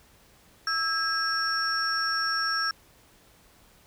sine tone cluster, 1318 / 1628 / 5480 Hz, E6 / G#6 / F8, -1 / -35 / -34 cents, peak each -28 dBFS, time 0.67-2.71 s, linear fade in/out 2 ms, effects tanh soft clip ceiling -18 dBFS + pink hiss -58 dBFS RMS until 3.86 s

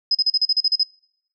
sine tone bursts, 5060 Hz, D#8, 28 cents sharp, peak -14 dBFS, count 10, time 0.11-0.833 s, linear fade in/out 5 ms, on 39 ms, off 37 ms, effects noise-tail reverb RT60 0.7 s tail -26 dB re dry

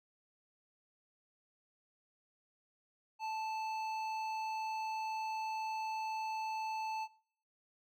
sine tone with hard clipping, 878 Hz, A5, 4 cents flat, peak -38 dBFS, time 3.19-7.08 s, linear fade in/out 50 ms, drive 11 dB, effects noise-tail reverb RT60 0.6 s tail -22 dB re dry + MP3 96 kbps

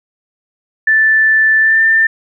sine tone with pitch glide, 1760 to 1789.7 Hz, A6 to A6, 0 to +29 cents, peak -7 dBFS, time 0.87-2.07 s, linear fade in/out 5 ms, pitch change +29 cents, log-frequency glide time 1.6-1.81 s, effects none

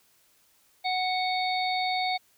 harmonic tone, 740 Hz, F#5, in tune, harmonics 1 / 3 / 5 / 6, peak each -27 / -32 / -34 / -35 dBFS, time 0.84-2.18 s, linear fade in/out 20 ms, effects white hiss -64 dBFS RMS until 2.37 s

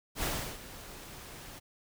pink noise with ADSR envelope, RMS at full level -32 dBFS, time 0.15-1.6 s, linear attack 81 ms, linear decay 340 ms, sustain -15 dB, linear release 20 ms, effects none

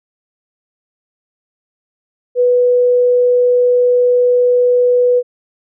sine tone, 492.6 Hz, B4, 5 cents flat, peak -8 dBFS, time 2.35-5.23 s, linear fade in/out 50 ms, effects none

